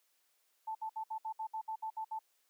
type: tone bursts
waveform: sine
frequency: 880 Hz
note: A5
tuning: in tune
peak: -36 dBFS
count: 11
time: 0.67-2.191 s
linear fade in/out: 10 ms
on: 81 ms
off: 63 ms
effects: white hiss -75 dBFS RMS until 2.49 s + high-pass 400 Hz 12 dB/octave